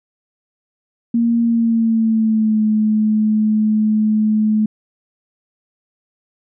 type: tone with pitch glide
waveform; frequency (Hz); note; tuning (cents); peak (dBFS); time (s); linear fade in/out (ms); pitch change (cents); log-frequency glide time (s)
sine; 233.1 to 215; A#3 to A3; 0 to -40; -12; 1.14-4.66; 5; -140; 1.42-2.63
effects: none